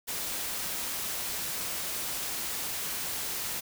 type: noise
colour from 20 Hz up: white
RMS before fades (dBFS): -34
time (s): 0.07-3.61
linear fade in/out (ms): 20
effects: none